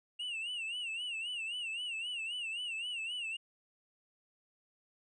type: tone with vibrato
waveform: triangle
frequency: 2794 Hz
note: F7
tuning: in tune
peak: -35 dBFS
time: 0.19-3.37 s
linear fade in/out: 10 ms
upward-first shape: sine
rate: 3.8 Hz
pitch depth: 120 cents each way
effects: resampled to 22050 Hz